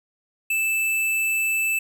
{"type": "tone", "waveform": "square", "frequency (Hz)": 2637, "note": "E7", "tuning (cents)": 0, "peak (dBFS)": -21, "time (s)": [0.5, 1.79], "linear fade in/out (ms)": 5, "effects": []}